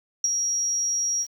sine tone with ADSR envelope, 5670 Hz, F8, 25 cents sharp, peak -17 dBFS, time 0.24-1.27 s, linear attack 3 ms, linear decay 26 ms, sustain -5 dB, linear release 59 ms, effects 8-bit

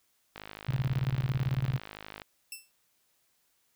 click train, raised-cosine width 0.3 ms, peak -25 dBFS, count 98, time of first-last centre 0.36-2.218 s, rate 52.2 Hz
sine tone with tremolo, 130.4 Hz, C3, 5 cents flat, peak -24 dBFS, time 0.68-1.79 s, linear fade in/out 10 ms, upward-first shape square, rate 18 Hz, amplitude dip 80%
10% pulse tone with exponential decay, 2671 Hz, E7, 22 cents sharp, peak -27 dBFS, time 2.52-2.71 s, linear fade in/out 2 ms, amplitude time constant 41 ms
effects white hiss -72 dBFS RMS until 3.75 s

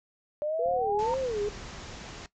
sine exponential sweep, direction up, 587.3 to 932.3 Hz, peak -27 dBFS, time 0.42-1.14 s, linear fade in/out 0 ms
sine tone with vibrato, 466.2 Hz, A#4, in tune, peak -27 dBFS, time 0.59-1.49 s, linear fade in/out 5 ms, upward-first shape sine, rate 2.1 Hz, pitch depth 230 cents each way
click train, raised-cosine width 3 ms, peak -36 dBFS, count 41, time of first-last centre 0.66-1.707 s, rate 38.2 Hz
pink low-pass noise, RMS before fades -43 dBFS, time 0.99-2.26 s, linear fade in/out 0 ms, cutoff 7300 Hz, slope 96 dB/octave
effects noise-tail reverb RT60 0.1 s tail -17 dB re dry

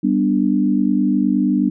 sine chord, G major, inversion none, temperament equal with one note detuned, 196 / 246.9 / 295.4 Hz, G3 / B3 / D4, 0 / 0 / +10 cents, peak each -18 dBFS, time 0.03-1.7 s, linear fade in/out 10 ms, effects none

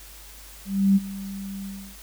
sine tone with ADSR envelope, 196 Hz, G3, in tune, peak -13 dBFS, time 0.65-1.97 s, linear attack 310 ms, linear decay 31 ms, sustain -18 dB, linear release 320 ms, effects added 50 Hz sine -46 dBFS peak until 2.02 s + white hiss -46 dBFS RMS until 2.02 s

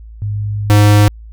sine / square tone pair in turn, 103.9 / 103.9 Hz, G#2 / G#2, +1 / +1 cents, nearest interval unison, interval 0 cents, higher neither, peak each -16 / -6 dBFS, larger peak second, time 0.22-0.7 / 0.7-1.08 s, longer first, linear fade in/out 0 ms, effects added 55 Hz sine -31 dBFS peak until 1.32 s

